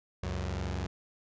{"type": "tone pair together", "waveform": "sawtooth", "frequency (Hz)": [69.3, 92.5], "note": ["C#2", "F#2"], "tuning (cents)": [0, 0], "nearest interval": "perfect fourth", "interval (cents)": 500, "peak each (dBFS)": [-31, -31], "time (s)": [0.23, 0.87], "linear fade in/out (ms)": 5, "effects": ["resampled to 16000 Hz"]}